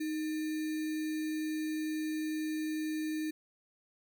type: tone with sample-and-hold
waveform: sine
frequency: 311.1 Hz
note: D#4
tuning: in tune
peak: -32 dBFS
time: 0-3.31 s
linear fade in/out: 10 ms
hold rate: 2100 Hz
effects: none